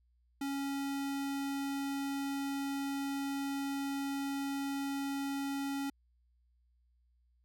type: tone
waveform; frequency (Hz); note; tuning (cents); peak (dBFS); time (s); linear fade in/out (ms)
square; 277.2; C#4; 0; -35; 0.41-5.9; 5
effects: added 60 Hz sine -68 dBFS peak until 7.44 s